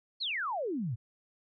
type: exponential sweep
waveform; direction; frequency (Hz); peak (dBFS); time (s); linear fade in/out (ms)
sine; down; 4522 to 103.1; -31; 0.2-0.96; 20
effects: none